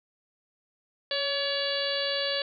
harmonic tone with a mistuned harmonic, 568 Hz, C#5, 42 cents sharp, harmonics 1 / 2 / 3 / 4 / 5 / 6 / 7 / 8, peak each -31 / -42 / -35 / -42 / -35 / -34 / -35 / -34 dBFS, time 1.11-2.42 s, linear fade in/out 2 ms, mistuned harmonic 1, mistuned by -31 cents, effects none

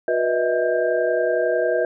sine tone cluster, 362.1 / 485.9 / 610 / 641 / 1590 Hz, F#4 / B4 / D#5 / E5 / G6, -37 / -28 / -34 / -49 / +24 cents, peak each -25 / -22 / -29 / -21 / -29 dBFS, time 0.08-1.85 s, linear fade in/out 2 ms, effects none

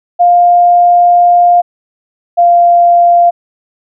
sine tone pair in turn, 703 / 694.5 Hz, F5 / F5, +11 / -10 cents, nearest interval unison, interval 21 cents, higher first, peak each -3 dBFS, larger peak neither, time 0.19-1.62 / 2.37-3.31 s, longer first, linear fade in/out 20 ms, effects none

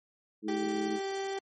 harmonic tone, 106.8 Hz, G#2, 49 cents sharp, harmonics 2 / 3 / 4, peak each -36 / -33 / -42 dBFS, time 0.42-1 s, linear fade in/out 50 ms
30% pulse tone, 390 Hz, G4, 9 cents flat, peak -30 dBFS, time 0.48-1.39 s, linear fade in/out 5 ms
effects MP3 32 kbps

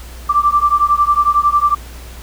sine beating tone pair, 1169 / 1180 Hz, D6 / D6, -8 / +8 cents, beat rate 11 Hz, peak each -13 dBFS, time 0.29-1.75 s, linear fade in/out 10 ms, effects added 60 Hz sine -31 dBFS peak until 2.22 s + pink hiss -38 dBFS RMS until 2.22 s

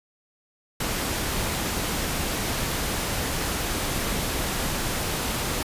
pink noise, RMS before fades -27 dBFS, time 0.8-5.63 s, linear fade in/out 5 ms, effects resampled to 32000 Hz

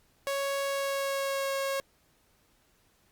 sawtooth tone with pitch glide, 554.4 to 546.5 Hz, C#5 to C#5, 0 to -25 cents, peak -25 dBFS, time 0.27-1.8 s, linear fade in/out 0 ms, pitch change -25 cents, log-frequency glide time 0.63-1.52 s, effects pink hiss -67 dBFS RMS until 3.11 s + Opus 48 kbps

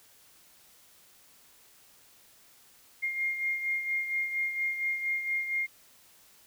sine beating tone pair, 2124 / 2128.3 Hz, C7 / C7, +25 / +29 cents, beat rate 4.3 Hz, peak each -29 / -37 dBFS, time 3.02-5.67 s, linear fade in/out 20 ms, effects white hiss -59 dBFS RMS until 6.46 s

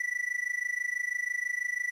triangle tone with amplitude modulation, 1965 Hz, B6, 9 cents flat, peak -24 dBFS, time 0-1.91 s, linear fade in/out 5 ms, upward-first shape sine, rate 26.1 Hz, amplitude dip 90%, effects resampled to 32000 Hz + 10-bit

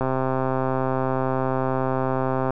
click train, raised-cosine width 1 ms, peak -10 dBFS, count 328, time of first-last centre 0.01-2.506 s, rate 131 Hz, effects none

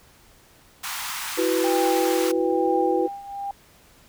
pink high-pass noise, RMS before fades -31 dBFS, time 0.83-2.32 s, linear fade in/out 10 ms, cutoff 840 Hz, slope 48 dB/octave
sine chord, E suspended second, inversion none, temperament equal, 329.6 / 370 / 493.9 Hz, E4 / F#4 / B4, 0 / 0 / 0 cents, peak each -24 dBFS, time 1.37-3.08 s, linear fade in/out 20 ms
sine tone with tremolo, 799 Hz, G5, 33 cents sharp, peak -22 dBFS, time 1.64-3.51 s, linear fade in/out 2 ms, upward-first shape triangle, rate 1.1 Hz, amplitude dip 85%
effects pink hiss -54 dBFS RMS until 4.08 s

